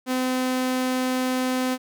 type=tone; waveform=sawtooth; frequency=255.9 Hz; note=C4; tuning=38 cents flat; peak=-18 dBFS; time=0.06-1.78 s; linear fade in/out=50 ms; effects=none